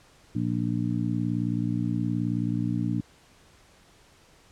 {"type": "harmonic tone", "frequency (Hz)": 58.9, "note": "A#1", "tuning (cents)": 19, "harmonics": [2, 3, 4, 5], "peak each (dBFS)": [-29, -30, -30, -31], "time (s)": [0.35, 3.01], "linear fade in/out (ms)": 5, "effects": ["pink hiss -57 dBFS RMS until 4.51 s", "low-pass 9000 Hz 12 dB/octave"]}